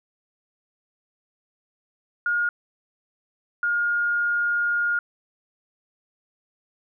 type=tone pair in turn; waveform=sine; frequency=1427 / 1421.6 Hz; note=F6 / F6; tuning=+37 / +30 cents; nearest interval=unison; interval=7 cents; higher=first; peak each=-20 dBFS; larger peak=neither; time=2.26-2.49 / 3.63-4.99 s; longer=second; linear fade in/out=2 ms; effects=none